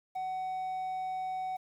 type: tone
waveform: triangle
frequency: 750 Hz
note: F#5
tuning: 23 cents sharp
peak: -31 dBFS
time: 0.15-1.57 s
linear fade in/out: 10 ms
effects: 10-bit